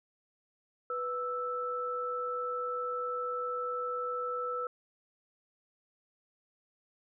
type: tone pair together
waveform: sine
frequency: 493.9 / 1318.5 Hz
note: B4 / E6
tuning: 0 / 0 cents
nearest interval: octave + perfect fourth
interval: 1700 cents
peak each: -36 / -34 dBFS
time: 0.9-4.67 s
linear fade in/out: 2 ms
effects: none